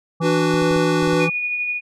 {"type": "harmonic tone", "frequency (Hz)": 165.3, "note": "E3", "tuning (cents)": 5, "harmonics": [1, 3, 5, 7], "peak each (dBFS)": [-21, -32, -32, -30], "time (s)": [0.2, 1.3], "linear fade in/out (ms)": 10}
{"type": "chord", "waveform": "square", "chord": "B minor", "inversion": "first", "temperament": "equal", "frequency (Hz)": [293.7, 370, 493.9], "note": ["D4", "F#4", "B4"], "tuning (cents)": [0, 0, 0], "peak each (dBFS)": -22, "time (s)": [0.21, 1.29], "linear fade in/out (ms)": 50}
{"type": "clicks", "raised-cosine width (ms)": 5, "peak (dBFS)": -23, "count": 7, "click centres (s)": [0.541, 0.622, 0.712, 0.763, 1.028, 1.076, 1.132]}
{"type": "tone with tremolo", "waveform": "sine", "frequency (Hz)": 2457, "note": "D#7", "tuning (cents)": -22, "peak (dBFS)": -19, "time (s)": [1.18, 1.81], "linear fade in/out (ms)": 50, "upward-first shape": "sine", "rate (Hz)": 12, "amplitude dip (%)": 30}
{"effects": ["low-pass 7000 Hz 12 dB/octave"]}